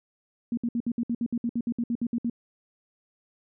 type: tone bursts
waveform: sine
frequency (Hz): 235.8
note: A#3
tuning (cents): +20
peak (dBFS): -24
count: 16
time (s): 0.52-2.298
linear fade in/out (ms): 2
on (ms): 53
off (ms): 62
effects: none